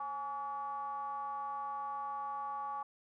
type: ring-modulated tone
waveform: triangle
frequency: 151.2 Hz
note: D#3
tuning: 49 cents flat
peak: -32 dBFS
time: 0-2.83 s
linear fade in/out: 5 ms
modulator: 987 Hz
effects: none